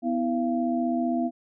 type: tone cluster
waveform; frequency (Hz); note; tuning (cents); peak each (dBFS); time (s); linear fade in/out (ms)
sine; 249.2 / 324.7 / 686; B3 / E4 / F5; +16 / -26 / -31; -25 / -29 / -29; 0.02-1.31; 50
effects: none